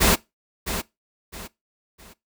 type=noise with echo; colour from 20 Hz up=pink; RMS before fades=-17 dBFS; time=0-0.16 s; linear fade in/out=20 ms; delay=660 ms; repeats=3; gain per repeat=-10 dB; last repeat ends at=2.14 s; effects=noise-tail reverb RT60 0.2 s tail -20 dB re dry